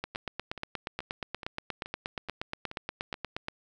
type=two click trains; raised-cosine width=0.3 ms; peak=-24 / -17 dBFS; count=8 / 30; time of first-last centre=0.15-3.141 / 0.04-3.484 s; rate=2.34 / 8.42 Hz; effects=none